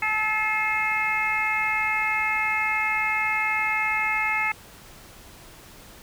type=harmonic tone with a mistuned harmonic; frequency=432.8 Hz; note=A4; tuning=29 cents flat; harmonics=2 / 3 / 4 / 5 / 6; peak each=-29 / -31 / -32 / -24 / -30 dBFS; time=0.02-4.52 s; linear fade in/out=5 ms; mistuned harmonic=5; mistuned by=-19 cents; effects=pink hiss -47 dBFS RMS until 6.02 s